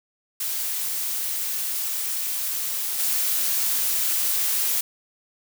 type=noise with level steps; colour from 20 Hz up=blue; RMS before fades=-27 / -23 dBFS; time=0.4-4.81 s; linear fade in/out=5 ms; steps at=2.98 s; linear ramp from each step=20 ms; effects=none